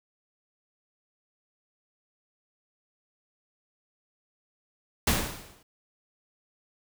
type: noise with exponential decay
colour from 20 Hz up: pink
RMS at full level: -21 dBFS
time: 5.07-5.63 s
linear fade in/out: 5 ms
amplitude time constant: 120 ms
effects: none